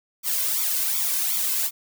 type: noise with flanger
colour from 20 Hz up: blue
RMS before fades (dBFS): -24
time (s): 0.23-1.71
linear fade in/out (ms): 50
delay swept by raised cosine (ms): 0.86 to 1.96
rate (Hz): 2.7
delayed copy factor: +0.8
effects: none